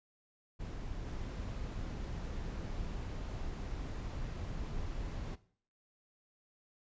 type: noise with level steps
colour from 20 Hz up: brown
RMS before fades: -42 / -40 dBFS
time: 0.59-5.36 s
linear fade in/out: 20 ms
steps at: 1.06 s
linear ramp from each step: 5 ms
effects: noise-tail reverb RT60 0.5 s tail -17 dB re dry + resampled to 16000 Hz